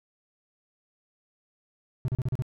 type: tone bursts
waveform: triangle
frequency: 128.3 Hz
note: C3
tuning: 34 cents flat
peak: -22 dBFS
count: 6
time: 2.05-2.422 s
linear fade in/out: 0 ms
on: 32 ms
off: 36 ms
effects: none